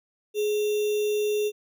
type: tone with sample-and-hold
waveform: sine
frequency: 420 Hz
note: G#4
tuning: 19 cents sharp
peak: -22 dBFS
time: 0.34-1.52 s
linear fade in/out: 50 ms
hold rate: 3150 Hz
effects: none